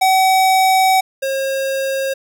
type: tone pair in turn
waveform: square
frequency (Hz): 758 / 538.9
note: F#5 / C#5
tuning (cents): +42 / -49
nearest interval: tritone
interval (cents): 591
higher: first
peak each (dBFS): -11 / -18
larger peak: first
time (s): 0.01-1.01 / 1.22-2.14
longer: first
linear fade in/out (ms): 10
effects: none